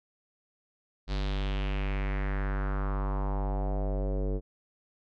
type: tone with low-pass filter sweep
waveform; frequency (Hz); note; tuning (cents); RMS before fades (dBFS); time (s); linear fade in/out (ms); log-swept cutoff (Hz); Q
square; 49; G1; 0; -30; 1.07-4.41; 50; 4300 to 440; 3
effects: none